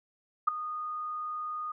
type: tone with ADSR envelope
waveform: sine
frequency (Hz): 1232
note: D#6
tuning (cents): -17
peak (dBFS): -17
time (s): 0.47-1.72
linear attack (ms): 13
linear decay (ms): 5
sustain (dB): -16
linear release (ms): 6
effects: none